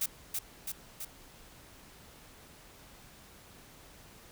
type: noise with echo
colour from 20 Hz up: blue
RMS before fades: -31 dBFS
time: 0.01-0.06 s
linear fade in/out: 5 ms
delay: 330 ms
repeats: 3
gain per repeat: -3 dB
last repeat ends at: 1.05 s
effects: pink hiss -55 dBFS RMS until 4.31 s